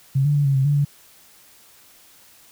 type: tone with pitch steps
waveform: sine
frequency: 135.7 / 146.2 / 144.3 / 137.9 / 133.6 / 145.1 / 143.3 Hz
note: C#3 / D3 / D3 / C#3 / C3 / D3 / D3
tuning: -36 / -7 / -30 / -9 / +36 / -21 / -42 cents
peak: -15 dBFS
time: 0.15-0.85 s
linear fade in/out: 10 ms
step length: 100 ms
effects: white hiss -51 dBFS RMS until 2.51 s